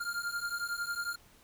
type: beating tone pair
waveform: square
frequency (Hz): 1396.9 / 1407.9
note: F6 / F6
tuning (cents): 0 / +14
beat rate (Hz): 11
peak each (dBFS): -38 / -37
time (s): 0-1.16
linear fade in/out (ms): 10
effects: pink hiss -61 dBFS RMS until 1.43 s